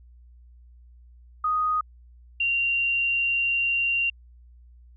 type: tone pair in turn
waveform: sine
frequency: 1244.5 / 2766 Hz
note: D#6 / F7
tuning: 0 / -17 cents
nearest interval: octave + major second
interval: 1383 cents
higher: second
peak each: -21 dBFS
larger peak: neither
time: 1.44-1.81 / 2.4-4.1 s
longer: second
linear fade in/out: 5 ms
effects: added 60 Hz sine -48 dBFS peak until 4.96 s